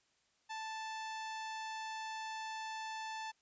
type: tone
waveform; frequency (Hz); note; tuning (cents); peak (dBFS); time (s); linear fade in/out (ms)
sawtooth; 880; A5; 0; -37; 0.49-3.32; 20
effects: white hiss -75 dBFS RMS until 3.41 s + resampled to 16000 Hz